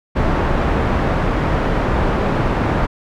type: low-pass noise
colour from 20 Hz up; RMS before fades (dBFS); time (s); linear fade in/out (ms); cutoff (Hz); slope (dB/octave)
pink; -17; 0.15-2.87; 20; 1400; 12
effects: none